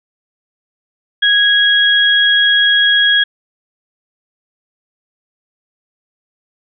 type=tone pair together; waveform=sine; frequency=1654 / 3305 Hz; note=G#6 / G#7; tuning=-8 / -9 cents; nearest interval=octave; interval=1199 cents; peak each=-11 dBFS; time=1.22-3.24 s; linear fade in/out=10 ms; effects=none